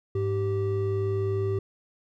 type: tone pair together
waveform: triangle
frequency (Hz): 102.9 / 388.5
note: G#2 / G4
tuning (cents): -16 / -16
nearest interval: octave + major seventh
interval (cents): 2300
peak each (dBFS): -25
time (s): 0.15-1.59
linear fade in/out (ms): 5
effects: none